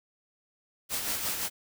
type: noise with tremolo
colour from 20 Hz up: white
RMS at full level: -30 dBFS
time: 0.89-1.5 s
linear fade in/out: 50 ms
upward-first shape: sine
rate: 5.7 Hz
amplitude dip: 45%
effects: none